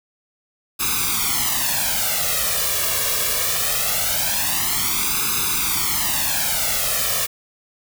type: noise with flanger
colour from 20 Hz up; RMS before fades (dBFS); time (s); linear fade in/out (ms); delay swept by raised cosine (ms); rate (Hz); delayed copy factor
white; -21; 0.79-7.27; 20; 0.79 to 1.79; 0.22; +0.95
effects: none